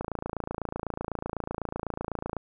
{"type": "click train", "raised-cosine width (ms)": 1, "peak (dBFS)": -17, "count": 67, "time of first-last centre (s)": [0.01, 2.367], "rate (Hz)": 28, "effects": []}